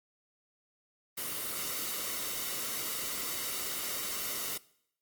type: noise with comb filter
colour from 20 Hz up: white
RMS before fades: -36 dBFS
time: 1.17-4.58 s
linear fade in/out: 10 ms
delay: 1.2 ms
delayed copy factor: -0.5
effects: noise-tail reverb RT60 0.7 s tail -21 dB re dry + Opus 32 kbps